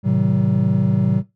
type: chord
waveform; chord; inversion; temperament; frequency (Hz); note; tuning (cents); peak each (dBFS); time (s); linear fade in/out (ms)
triangle; A diminished seventh; none; just; 110 / 132 / 158.4 / 190.08; A2 / C3 / Eb3 / Gb3; 0 / +16 / +31 / +47; -19 / -18 / -21 / -16; 0.03-1.23; 50
effects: noise-tail reverb RT60 0.2 s tail -17 dB re dry